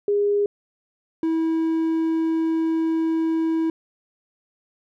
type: tone pair in turn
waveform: sine / triangle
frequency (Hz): 408.6 / 324.3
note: G#4 / E4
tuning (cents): -28 / -28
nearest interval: major third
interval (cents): 400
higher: first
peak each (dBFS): -17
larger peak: neither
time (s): 0.08-0.46 / 1.23-3.7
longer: second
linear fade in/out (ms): 2
effects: none